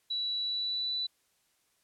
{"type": "tone with pitch glide", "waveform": "sine", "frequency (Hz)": [3933, 3972], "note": ["B7", "B7"], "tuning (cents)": [-8, 9], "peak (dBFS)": -30, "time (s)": [0.1, 1.07], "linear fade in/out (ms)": 10, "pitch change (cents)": 17, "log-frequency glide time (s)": [0.4, 0.94], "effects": ["white hiss -72 dBFS RMS until 1.83 s", "low-pass 12000 Hz 12 dB/octave"]}